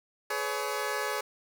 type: tone cluster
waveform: 15% pulse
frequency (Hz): 423.4 / 504 / 564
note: G#4 / B4 / C#5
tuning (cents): +33 / +35 / +30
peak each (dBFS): -27 / -30 / -28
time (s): 0.3-1.21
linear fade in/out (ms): 5
effects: none